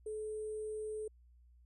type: tone with sample-and-hold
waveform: sine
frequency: 430 Hz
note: A4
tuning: 40 cents flat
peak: -38 dBFS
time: 0.06-1.08 s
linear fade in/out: 5 ms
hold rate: 8820 Hz
effects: added 60 Hz sine -60 dBFS peak until 1.65 s + resampled to 32000 Hz